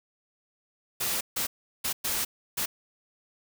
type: noise bursts at uneven times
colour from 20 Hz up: white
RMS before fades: -29 dBFS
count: 5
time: 1-1.21 / 1.36-1.47 / 1.84-1.93 / 2.04-2.25 / 2.57-2.66 s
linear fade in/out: 10 ms
effects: none